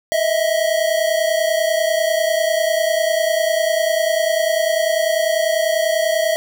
square tone pair together, 629.2 / 659.3 Hz, D#5 / E5, +19 / 0 cents, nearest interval minor second, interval 81 cents, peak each -19 dBFS, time 0.12-6.36 s, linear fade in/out 0 ms, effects none

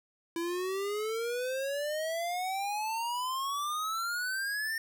square exponential sweep, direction up, 332.2 to 1824 Hz, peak -32 dBFS, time 0.36-4.78 s, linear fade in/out 2 ms, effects none

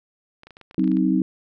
clicks, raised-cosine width 0.3 ms, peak -28 dBFS, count 12, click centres 0.434 / 0.47 / 0.507 / 0.569 / 0.613 / 0.711 / 0.745 / 0.795 / 0.842 / 0.877 / 0.917 / 0.97 s
sine chord, C diminished, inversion second, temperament just, 188.37 / 261.6 / 314 Hz, Gb3 / C4 / Eb4, +31 / 0 / +16 cents, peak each -21 dBFS, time 0.78-1.22 s, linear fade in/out 2 ms
effects none

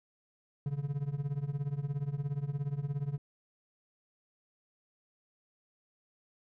triangle tone with tremolo, 142.1 Hz, C#3, 43 cents sharp, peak -26 dBFS, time 0.66-3.18 s, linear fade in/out 2 ms, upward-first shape triangle, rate 17 Hz, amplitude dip 95%, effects none

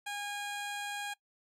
15% pulse tone, 817 Hz, G#5, 29 cents flat, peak -30 dBFS, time 0.06-1.14 s, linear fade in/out 10 ms, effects noise-tail reverb RT60 0.1 s tail -21 dB re dry + low-pass 12000 Hz 12 dB/octave

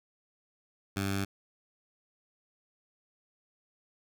10% pulse tone with notch filter, 98 Hz, G2, in tune, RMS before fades -32 dBFS, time 0.96-1.25 s, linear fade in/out 10 ms, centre 520 Hz, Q 1.1, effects none

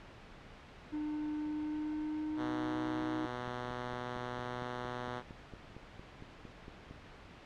triangle tone with pitch glide, 301.8 to 312.1 Hz, D4 to D#4, +47 to +5 cents, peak -33 dBFS, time 0.92-3.27 s, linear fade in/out 20 ms, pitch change +58 cents, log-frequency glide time 1.39-3.12 s
5% pulse tone, 123.4 Hz, B2, 1 cent flat, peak -27 dBFS, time 2.36-5.23 s, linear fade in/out 50 ms
click train, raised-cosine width 3 ms, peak -35 dBFS, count 18, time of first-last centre 3.02-6.91 s, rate 4.37 Hz
effects pink hiss -53 dBFS RMS until 7.45 s + low-pass 3000 Hz 12 dB/octave

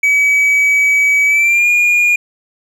triangle tone with pitch glide, 2279 to 2429 Hz, C#7 to D#7, +47 to -42 cents, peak -7 dBFS, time 0.03-2.16 s, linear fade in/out 5 ms, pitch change +111 cents, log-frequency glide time 1.26-1.68 s, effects none

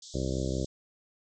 white band-pass noise, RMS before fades -48 dBFS, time 0.02-0.66 s, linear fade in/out 5 ms, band 3300 to 7600 Hz, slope 96 dB/octave
harmonic tone, 65.41 Hz, C2, in tune, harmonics 1 / 2 / 3 / 4 / 5 / 6 / 7 / 8 / 9 / 10, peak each -34 / -34 / -37 / -39 / -37 / -38 / -44 / -40 / -41 / -54 dBFS, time 0.14-0.65 s, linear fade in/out 5 ms
effects none

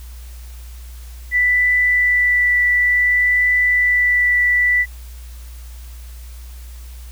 sine tone with vibrato, 1975.5 Hz, B6, in tune, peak -12 dBFS, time 1.31-4.86 s, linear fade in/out 50 ms, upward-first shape triangle, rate 0.56 Hz, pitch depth 9 cents each way, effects added 60 Hz sine -32 dBFS peak until 7.11 s + white hiss -46 dBFS RMS until 7.11 s

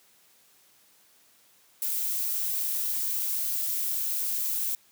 violet noise, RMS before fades -29 dBFS, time 1.82-4.75 s, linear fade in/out 2 ms, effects white hiss -61 dBFS RMS until 4.91 s + high-pass 100 Hz 12 dB/octave

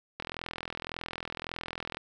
click train, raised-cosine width 0.3 ms, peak -19 dBFS, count 75, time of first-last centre 0.2-1.97 s, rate 41.8 Hz, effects none

